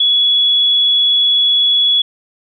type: tone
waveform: sine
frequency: 3382 Hz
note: G#7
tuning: 31 cents sharp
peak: -9 dBFS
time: 0-2.02 s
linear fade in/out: 5 ms
effects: none